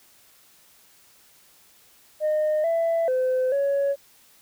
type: tone with pitch steps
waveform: sine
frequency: 613 / 665 / 513 / 559 Hz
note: D#5 / E5 / C5 / C#5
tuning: -26 / +15 / -34 / +14 cents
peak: -18 dBFS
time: 2.2-3.96 s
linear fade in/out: 50 ms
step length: 440 ms
effects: tanh soft clip ceiling -18 dBFS + white hiss -56 dBFS RMS until 4.41 s